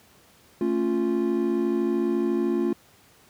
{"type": "chord", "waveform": "triangle", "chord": "A augmented", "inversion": "none", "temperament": "equal with one note detuned", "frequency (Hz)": [223.3, 277.2, 349.2], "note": ["A3", "C#4", "E#4"], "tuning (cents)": [26, 0, 0], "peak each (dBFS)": [-25, -26, -22], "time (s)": [0.61, 2.73], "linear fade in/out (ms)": 2, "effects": ["pink hiss -56 dBFS RMS until 3.29 s", "high-pass 80 Hz 12 dB/octave"]}